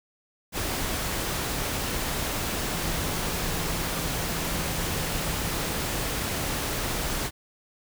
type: tone in noise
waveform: sine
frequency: 164.81 Hz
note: E3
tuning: in tune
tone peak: -37 dBFS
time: 2.72-5.77 s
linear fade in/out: 50 ms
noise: pink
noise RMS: -29 dBFS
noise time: 0.52-7.31 s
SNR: -11 dB
effects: none